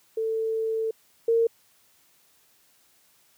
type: tone pair in turn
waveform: sine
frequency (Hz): 445.2 / 459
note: A4 / A#4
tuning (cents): +20 / -27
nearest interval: minor second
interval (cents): 53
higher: second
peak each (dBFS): -24 / -18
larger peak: second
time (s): 0.17-0.91 / 1.28-1.47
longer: first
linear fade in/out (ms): 5
effects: white hiss -62 dBFS RMS until 3.37 s + high-pass 60 Hz 12 dB/octave